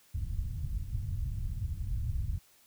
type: low-pass noise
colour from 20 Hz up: white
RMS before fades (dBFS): -34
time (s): 0.14-2.39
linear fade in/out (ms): 10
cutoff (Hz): 100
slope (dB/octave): 24
effects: white hiss -63 dBFS RMS until 2.66 s